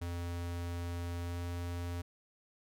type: tone with pitch glide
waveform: square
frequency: 86.5 to 87.05 Hz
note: F2 to F2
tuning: -16 to -5 cents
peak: -37 dBFS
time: 0.01-2.02 s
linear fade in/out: 10 ms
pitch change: +11 cents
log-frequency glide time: 1.22-1.4 s
effects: none